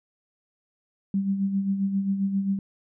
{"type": "tone with tremolo", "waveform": "sine", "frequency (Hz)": 196, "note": "G3", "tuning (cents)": 0, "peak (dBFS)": -20, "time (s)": [1.14, 2.59], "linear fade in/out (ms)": 2, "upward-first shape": "sine", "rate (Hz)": 7.5, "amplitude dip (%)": 55, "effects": []}